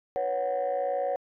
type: chord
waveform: sine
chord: B suspended second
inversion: none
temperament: equal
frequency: 493.9 / 554.4 / 740 Hz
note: B4 / C#5 / F#5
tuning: 0 / 0 / 0 cents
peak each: -32 / -27 / -29 dBFS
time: 0.16-1.16 s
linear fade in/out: 0 ms
effects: tanh soft clip ceiling -21 dBFS